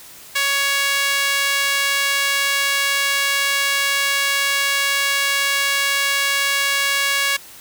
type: tone with high-pass filter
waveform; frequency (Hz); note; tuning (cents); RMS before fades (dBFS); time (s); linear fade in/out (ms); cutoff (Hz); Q
sawtooth; 558; C#5; +11; -19; 0.35-7.37; 10; 1900; 1.3
effects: white hiss -41 dBFS RMS until 7.6 s